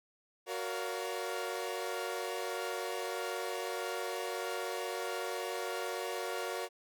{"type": "chord", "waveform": "sawtooth", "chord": "Gb major seventh", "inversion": "none", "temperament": "equal with one note detuned", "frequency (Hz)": [370, 466.2, 568, 698.5], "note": ["Gb4", "Bb4", "Db5", "F5"], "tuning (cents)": [0, 0, 42, 0], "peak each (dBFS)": [-37, -36, -38, -39], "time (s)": [0.46, 6.69], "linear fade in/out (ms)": 50, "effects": []}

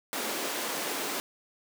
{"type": "high-pass noise", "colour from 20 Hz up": "pink", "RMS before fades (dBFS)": -33, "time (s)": [0.13, 1.2], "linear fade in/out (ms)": 0, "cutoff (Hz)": 260, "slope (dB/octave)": 24, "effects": []}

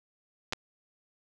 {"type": "clicks", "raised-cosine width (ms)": 0.2, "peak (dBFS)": -14, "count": 2, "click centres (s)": [0.525, 0.533], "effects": []}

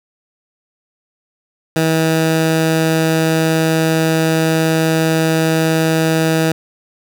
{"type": "tone", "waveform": "15% pulse", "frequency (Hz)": 160.9, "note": "E3", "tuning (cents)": -42, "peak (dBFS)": -6, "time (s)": [1.76, 6.52], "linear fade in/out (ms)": 2, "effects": []}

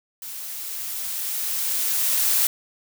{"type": "noise with level ramp", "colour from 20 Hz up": "blue", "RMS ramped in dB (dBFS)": [-35, -19], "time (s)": [0.22, 2.47], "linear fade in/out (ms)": 2, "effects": []}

